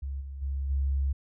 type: tone with level steps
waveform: sine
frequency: 68.5 Hz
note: C#2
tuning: 20 cents flat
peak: -31 / -36 / -28 / -24 dBFS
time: 0.02-1.13 s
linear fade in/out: 10 ms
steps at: 0.2 / 0.41 / 0.69 s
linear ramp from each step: 20 ms
effects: none